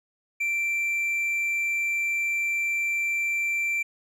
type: tone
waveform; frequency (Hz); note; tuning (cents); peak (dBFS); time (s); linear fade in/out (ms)
triangle; 2349; D7; 0; -22; 0.4-3.83; 10
effects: none